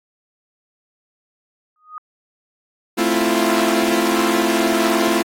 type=tone with exponential growth; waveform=sine; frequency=1243 Hz; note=D#6; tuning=2 cents flat; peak=-26 dBFS; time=1.76-1.98 s; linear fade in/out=1 ms; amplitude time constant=47 ms
type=chord; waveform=sawtooth; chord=F major seventh; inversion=first; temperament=equal; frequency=220 / 261.6 / 329.6 / 349.2 Hz; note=A3 / C4 / E4 / F4; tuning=0 / 0 / 0 / 0 cents; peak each=-18 / -20 / -16 / -16 dBFS; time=2.97-5.23 s; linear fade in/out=20 ms
effects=AAC 48 kbps